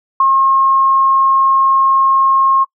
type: tone with ADSR envelope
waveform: sine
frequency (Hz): 1076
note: C6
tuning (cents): +48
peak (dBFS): -6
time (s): 0.2-2.65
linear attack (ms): 4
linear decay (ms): 10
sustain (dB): -2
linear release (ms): 24
effects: noise-tail reverb RT60 0.1 s tail -24 dB re dry